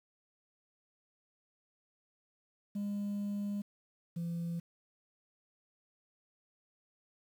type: tone pair in turn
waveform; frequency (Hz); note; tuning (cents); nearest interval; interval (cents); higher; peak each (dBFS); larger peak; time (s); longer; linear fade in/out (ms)
sine; 203.4 / 169.81; G#3 / F3; -36 / -48; minor third; 312; first; -31 / -32; first; 2.75-3.62 / 4.16-4.6; first; 10
effects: tanh soft clip ceiling -33 dBFS + 10-bit